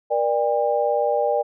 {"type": "tone cluster", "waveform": "sine", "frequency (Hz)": [474.7, 593, 803], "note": ["A#4", "D5", "G5"], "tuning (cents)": [31, 17, 41], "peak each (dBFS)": [-23, -21, -23], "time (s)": [0.1, 1.43], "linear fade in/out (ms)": 20, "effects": []}